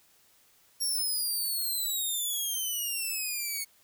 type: exponential sweep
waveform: 5% pulse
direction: down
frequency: 5588 to 2200 Hz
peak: -22 dBFS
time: 0.8-3.65 s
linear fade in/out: 20 ms
effects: white hiss -63 dBFS RMS until 3.83 s